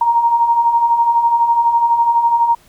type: beating tone pair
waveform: sine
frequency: 925 / 937 Hz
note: A#5 / A#5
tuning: -14 / +9 cents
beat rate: 12 Hz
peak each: -19 / -11 dBFS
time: 0.01-2.55 s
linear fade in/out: 5 ms
effects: pink hiss -50 dBFS RMS until 2.68 s